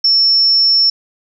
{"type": "tone", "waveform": "sine", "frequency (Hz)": 5400, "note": "E8", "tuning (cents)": 41, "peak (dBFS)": -8, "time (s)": [0.04, 0.9], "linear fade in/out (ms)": 5, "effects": []}